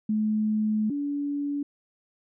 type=tone pair in turn; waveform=sine; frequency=214.7 / 286.6 Hz; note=A3 / D4; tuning=-42 / -42 cents; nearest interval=perfect fourth; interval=500 cents; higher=second; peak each=-22 / -26 dBFS; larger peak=first; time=0.09-0.9 / 0.9-1.63 s; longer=first; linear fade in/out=5 ms; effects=none